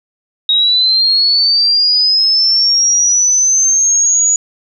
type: linear sweep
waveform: sine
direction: up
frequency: 3771 to 6850 Hz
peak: -8 dBFS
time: 0.49-4.36 s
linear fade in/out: 2 ms
effects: none